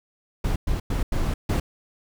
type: noise bursts at uneven times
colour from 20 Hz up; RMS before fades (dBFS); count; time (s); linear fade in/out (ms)
brown; -23; 5; 0.44-0.56 / 0.67-0.8 / 0.9-1.03 / 1.12-1.34 / 1.49-1.6; 5
effects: none